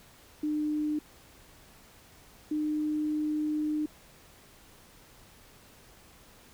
sine tone pair in turn, 301.8 / 303.7 Hz, D4 / D#4, +47 / -42 cents, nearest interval unison, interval 11 cents, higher second, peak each -27 dBFS, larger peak neither, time 0.43-0.99 / 2.51-3.86 s, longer second, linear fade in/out 5 ms, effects pink hiss -56 dBFS RMS until 6.53 s

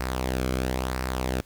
sawtooth tone with flanger, 63.9 Hz, C2, 40 cents flat, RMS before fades -28 dBFS, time 0-1.41 s, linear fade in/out 0 ms, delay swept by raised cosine 0.29 to 1.11 ms, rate 0.99 Hz, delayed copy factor -0.55, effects pink hiss -56 dBFS RMS until 1.45 s

